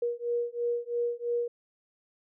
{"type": "beating tone pair", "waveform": "sine", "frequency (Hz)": [475, 478], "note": ["A#4", "A#4"], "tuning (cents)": [33, 43], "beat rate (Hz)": 3, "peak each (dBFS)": -31, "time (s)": [0.02, 1.48], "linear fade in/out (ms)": 5, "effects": []}